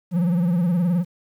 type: tone with vibrato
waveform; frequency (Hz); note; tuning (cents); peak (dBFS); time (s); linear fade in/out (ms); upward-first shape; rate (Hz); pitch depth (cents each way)
triangle; 174.61; F3; 0; -15; 0.11-1.05; 50; sine; 19; 100
effects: 9-bit